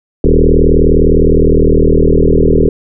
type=tone with frequency modulation; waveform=sine; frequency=218.3 Hz; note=A3; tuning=13 cents flat; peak=-5 dBFS; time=0.24-2.69 s; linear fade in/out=2 ms; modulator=39.7 Hz; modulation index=6.1; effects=none